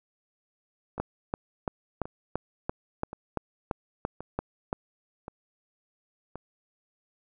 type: two click trains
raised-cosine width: 1 ms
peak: -14 / -24 dBFS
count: 12 / 6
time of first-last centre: 1-4.729 / 0.98-6.356 s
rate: 2.95 / 0.93 Hz
effects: none

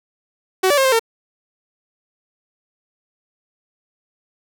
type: tone with pitch steps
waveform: sawtooth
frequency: 375.9 / 578 / 535 / 525 / 455 Hz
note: F#4 / D5 / C5 / C5 / A#4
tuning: +27 / -28 / +38 / +6 / -42 cents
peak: -9 dBFS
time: 0.63-0.995 s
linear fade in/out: 10 ms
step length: 73 ms
effects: none

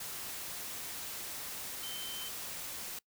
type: tone in noise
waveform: sine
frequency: 3090 Hz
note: G7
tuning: 26 cents flat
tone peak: -42 dBFS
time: 1.83-2.29 s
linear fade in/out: 5 ms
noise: white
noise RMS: -42 dBFS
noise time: 0-2.99 s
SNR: -3 dB
effects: noise-tail reverb RT60 0.1 s tail -23 dB re dry

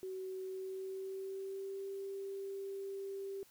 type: tone with pitch glide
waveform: sine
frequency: 376.5 to 392 Hz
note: F#4 to G4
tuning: +30 to 0 cents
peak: -40 dBFS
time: 0.03-3.43 s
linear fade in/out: 0 ms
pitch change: +70 cents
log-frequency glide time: 0.39-1.89 s
effects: white hiss -65 dBFS RMS until 3.5 s

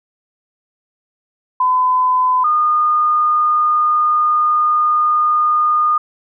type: tone pair in turn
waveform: sine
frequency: 1012 / 1221.8 Hz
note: B5 / D#6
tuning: +42 / -32 cents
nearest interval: minor third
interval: 326 cents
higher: second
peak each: -11 dBFS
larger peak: neither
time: 1.6-2.44 / 2.44-5.98 s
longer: second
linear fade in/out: 5 ms
effects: none

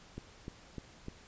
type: click train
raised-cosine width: 3 ms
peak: -28 dBFS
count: 4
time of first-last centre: 0.18-1.084 s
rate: 3.32 Hz
effects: pink hiss -57 dBFS RMS until 1.27 s + resampled to 16000 Hz

